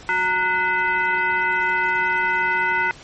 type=tone with frequency modulation; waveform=sine; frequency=1474 Hz; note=F#6; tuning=7 cents flat; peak=-17 dBFS; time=0.09-2.91 s; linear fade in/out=0 ms; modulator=554 Hz; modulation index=1.3; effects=pink hiss -43 dBFS RMS until 3.03 s + MP3 32 kbps